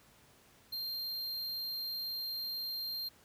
square tone, 4186 Hz, C8, in tune, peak -37 dBFS, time 0.72-3.09 s, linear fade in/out 10 ms, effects pink hiss -63 dBFS RMS until 3.24 s + high-pass 60 Hz 12 dB/octave

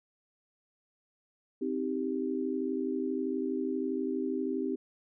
sine chord, C minor, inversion none, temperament just, 261.6 / 314 / 392.4 Hz, C4 / Eb4 / G4, 0 / +16 / +2 cents, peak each -33 / -35 / -34 dBFS, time 1.61-4.76 s, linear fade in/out 10 ms, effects none

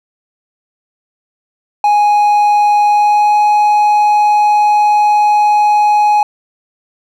triangle tone with pitch glide, 830.6 to 836.9 Hz, G#5 to G#5, 0 to +13 cents, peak -5 dBFS, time 1.84-6.23 s, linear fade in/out 2 ms, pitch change +13 cents, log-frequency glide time 2.86-3.37 s, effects none

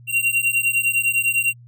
square beating tone pair, 2751 / 2760.9 Hz, F7 / F7, -27 / -21 cents, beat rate 9.9 Hz, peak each -21 dBFS, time 0.07-1.54 s, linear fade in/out 50 ms, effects added 120 Hz sine -42 dBFS peak until 1.67 s

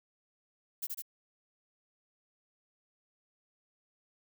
violet noise with echo, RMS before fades -36 dBFS, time 0.82-0.87 s, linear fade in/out 10 ms, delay 76 ms, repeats 2, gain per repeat -2 dB, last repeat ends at 1.022 s, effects none

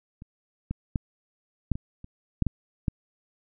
clicks, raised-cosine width 5 ms, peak -30 / -17 / -13 / -11 / -21 / -29 / -9 / -12 / -12 dBFS, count 9, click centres 0.221 / 0.71 / 0.958 / 1.717 / 1.755 / 2.044 / 2.423 / 2.467 / 2.882 s, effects none

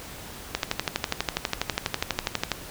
click train, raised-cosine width 0.2 ms, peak -6 dBFS, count 25, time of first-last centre 0.55-2.517 s, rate 12.2 Hz, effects pink hiss -41 dBFS RMS until 2.7 s

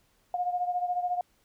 sine beating tone pair, 713 / 727 Hz, F5 / F#5, +36 / -31 cents, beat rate 14 Hz, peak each -28 / -33 dBFS, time 0.34-1.21 s, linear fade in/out 2 ms, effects pink hiss -68 dBFS RMS until 1.44 s

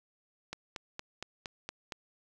click train, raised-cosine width 0.2 ms, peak -21 dBFS, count 7, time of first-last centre 0.53-1.922 s, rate 4.31 Hz, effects none

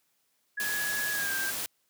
sine tone with pitch glide, 1678 to 1584.7 Hz, G#6 to G6, +17 to +18 cents, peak -30 dBFS, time 0.57-1.51 s, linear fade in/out 10 ms, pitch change -99 cents, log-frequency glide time 1.12-1.33 s
white noise, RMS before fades -34 dBFS, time 0.6-1.66 s, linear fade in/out 0 ms
effects white hiss -73 dBFS RMS until 1.89 s + high-pass 100 Hz 12 dB/octave

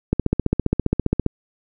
click train, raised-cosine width 3 ms, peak -4 dBFS, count 18, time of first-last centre 0.13-1.263 s, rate 15 Hz, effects none

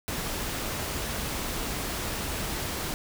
pink noise, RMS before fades -32 dBFS, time 0.08-2.94 s, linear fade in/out 0 ms, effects none

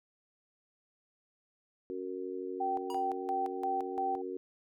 sine chord, F# major, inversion second, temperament just, 277.5 / 370 / 462.5 Hz, C#4 / F#4 / A#4, +2 / 0 / -14 cents, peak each -43 / -38 / -42 dBFS, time 1.9-4.37 s, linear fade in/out 0 ms
sine tone with tremolo, 774 Hz, G5, 22 cents flat, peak -30 dBFS, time 2.6-4.22 s, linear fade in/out 10 ms, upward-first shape square, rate 2.9 Hz, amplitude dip 75%
square tone with exponential decay, 961 Hz, B5, 48 cents flat, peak -38 dBFS, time 2.9-3.1 s, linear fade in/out 1 ms, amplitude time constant 42 ms
effects none

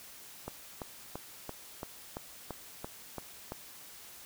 click train, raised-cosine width 1 ms, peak -24 dBFS, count 10, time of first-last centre 0.48-3.521 s, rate 2.96 Hz, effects white hiss -51 dBFS RMS until 4.25 s

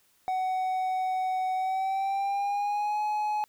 triangle tone with pitch glide, 748 to 844.5 Hz, F#5 to G#5, +19 to +29 cents, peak -24 dBFS, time 0.28-3.44 s, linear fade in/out 0 ms, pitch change +210 cents, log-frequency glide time 1.55-3.01 s, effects white hiss -66 dBFS RMS until 3.48 s

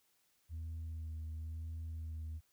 sine tone with vibrato, 80.1 Hz, E2, 49 cents flat, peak -38 dBFS, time 0.49-2.41 s, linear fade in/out 50 ms, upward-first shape sine, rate 0.98 Hz, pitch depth 22 cents each way, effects tanh soft clip ceiling -39 dBFS + white hiss -75 dBFS RMS until 2.52 s

